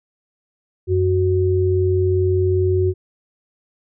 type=tone pair together; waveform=sine; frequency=92.5 / 370 Hz; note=F#2 / F#4; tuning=0 / 0 cents; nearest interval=2 octaves; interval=2400 cents; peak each=-17 dBFS; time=0.87-2.94 s; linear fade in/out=50 ms; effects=none